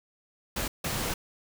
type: noise bursts at uneven times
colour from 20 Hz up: pink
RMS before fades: -31 dBFS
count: 2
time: 0.56-0.68 / 0.84-1.14 s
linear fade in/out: 5 ms
effects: none